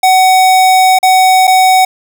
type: tone with dropouts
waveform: square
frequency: 750 Hz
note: F#5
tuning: 23 cents sharp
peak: -5 dBFS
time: 0.03-1.85 s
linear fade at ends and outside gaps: 5 ms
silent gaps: 0.988-1.029 / 1.471-1.476 s
effects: none